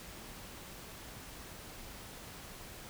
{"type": "silence", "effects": ["pink hiss -49 dBFS RMS until 2.89 s"]}